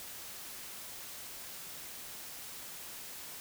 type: silence
effects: white hiss -46 dBFS RMS until 3.4 s